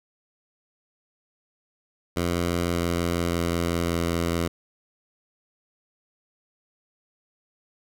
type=tone with pitch steps; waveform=10% pulse; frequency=86.5 / 85.9 / 85.31 / 84.72 Hz; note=F2 / F2 / F2 / E2; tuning=-16 / -28 / -40 / +48 cents; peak=-15 dBFS; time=2.16-4.48 s; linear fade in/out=10 ms; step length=580 ms; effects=none